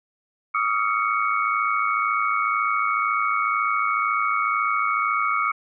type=tone cluster; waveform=sine; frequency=1147 / 1249 / 1363 / 2228 Hz; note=D6 / D#6 / F6 / C#7; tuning=-41 / +6 / -43 / +8 cents; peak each=-27 / -23 / -27 / -26 dBFS; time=0.54-5.52 s; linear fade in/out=10 ms; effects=none